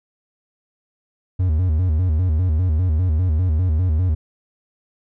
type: tone with vibrato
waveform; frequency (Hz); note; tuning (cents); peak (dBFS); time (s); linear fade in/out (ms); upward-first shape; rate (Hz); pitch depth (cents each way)
triangle; 84.3; E2; +39; -13; 1.39-4.15; 10; square; 5; 150
effects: none